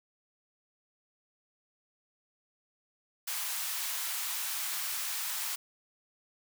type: high-pass noise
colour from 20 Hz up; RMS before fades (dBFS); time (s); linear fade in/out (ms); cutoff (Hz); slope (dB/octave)
white; -35; 3.27-5.56; 10; 830; 24
effects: none